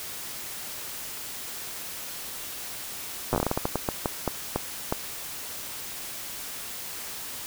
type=slowing click train; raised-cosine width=1 ms; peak=-10 dBFS; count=17; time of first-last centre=3.33-4.925 s; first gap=8 ms; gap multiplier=1.29; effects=white hiss -37 dBFS RMS until 7.46 s